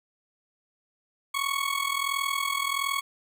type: tone with amplitude modulation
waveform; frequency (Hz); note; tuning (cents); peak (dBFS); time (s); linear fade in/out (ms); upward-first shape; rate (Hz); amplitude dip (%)
20% pulse; 1108.7; C#6; 0; -18; 1.34-3.01; 10; sine; 41.4; 75
effects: none